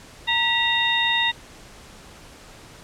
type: harmonic tone with a mistuned harmonic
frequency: 924 Hz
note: A#5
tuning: 16 cents flat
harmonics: 1 / 2 / 3 / 4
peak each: -26 / -23 / -26 / -22 dBFS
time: 0.27-1.32 s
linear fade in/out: 20 ms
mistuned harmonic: 2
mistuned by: +86 cents
effects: pink hiss -45 dBFS RMS until 2.83 s + low-pass 9000 Hz 12 dB/octave